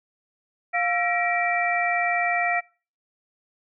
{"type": "tone cluster", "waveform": "sine", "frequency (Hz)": [703, 1345, 1909, 2335], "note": ["F5", "E6", "A#6", "D7"], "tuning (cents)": [11, 34, 41, -11], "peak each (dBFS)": [-24, -31, -26, -27], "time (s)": [0.73, 2.61], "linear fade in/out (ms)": 20, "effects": ["noise-tail reverb RT60 0.4 s tail -26 dB re dry"]}